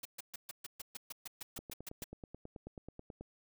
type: noise bursts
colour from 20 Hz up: white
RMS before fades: -44 dBFS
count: 14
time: 0.03-2.042 s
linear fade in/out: 5 ms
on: 23 ms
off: 130 ms
type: click train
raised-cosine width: 2 ms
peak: -33 dBFS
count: 16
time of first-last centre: 1.59-3.21 s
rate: 9.26 Hz
effects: none